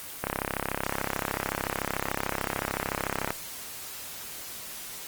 click train, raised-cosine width 0.5 ms, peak -11 dBFS, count 104, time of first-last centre 0.24-3.305 s, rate 33.6 Hz, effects white hiss -40 dBFS RMS until 5.07 s + Opus 24 kbps

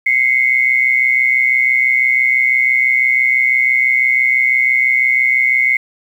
sine tone pair together, 2064 / 2190 Hz, C7 / C#7, -24 / -22 cents, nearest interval minor second, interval 102 cents, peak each -13 dBFS, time 0.06-5.77 s, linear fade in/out 5 ms, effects 7-bit

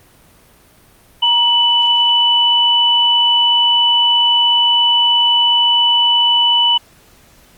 sine tone pair together, 944 / 2981 Hz, A#5 / F#7, +22 / +12 cents, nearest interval octave + minor sixth, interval 1990 cents, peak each -17 / -10 dBFS, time 1.22-6.78 s, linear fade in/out 10 ms, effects pink hiss -48 dBFS RMS until 7.57 s + Opus 32 kbps

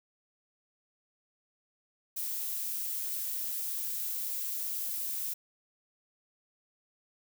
violet noise, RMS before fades -35 dBFS, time 2.16-5.34 s, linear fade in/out 10 ms, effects none

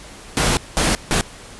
pink noise bursts at uneven times, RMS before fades -17 dBFS, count 3, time 0.37-0.57 / 0.77-0.95 / 1.11-1.21 s, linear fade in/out 0 ms, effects pink hiss -39 dBFS RMS until 1.59 s + resampled to 24000 Hz

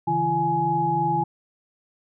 sine tone cluster, 140.2 / 163.4 / 340.1 / 838 Hz, C#3 / E3 / F4 / G#5, +20 / -15 / -46 / +15 cents, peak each -30 / -28 / -29 / -21 dBFS, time 0.07-1.24 s, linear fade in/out 10 ms, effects none

